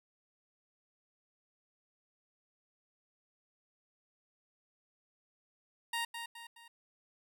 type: tone with echo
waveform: 15% pulse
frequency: 932.3 Hz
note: A#5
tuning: in tune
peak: -27 dBFS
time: 5.93-6.05 s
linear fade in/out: 5 ms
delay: 210 ms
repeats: 3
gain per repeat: -7 dB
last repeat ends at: 6.68 s
effects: none